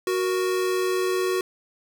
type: tone pair together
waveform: square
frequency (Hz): 370 / 470.6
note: F#4 / A#4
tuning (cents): 0 / +16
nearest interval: major third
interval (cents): 416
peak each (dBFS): -23 / -31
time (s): 0.07-1.41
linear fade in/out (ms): 2
effects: none